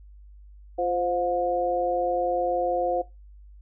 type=tone cluster; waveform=sine; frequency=348.7 / 522 / 716 Hz; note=F4 / C5 / F5; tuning=-3 / -4 / +43 cents; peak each=-30 / -26 / -27 dBFS; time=0.78-3.02 s; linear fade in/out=10 ms; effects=noise-tail reverb RT60 0.2 s tail -17 dB re dry + added 50 Hz sine -45 dBFS peak until 3.61 s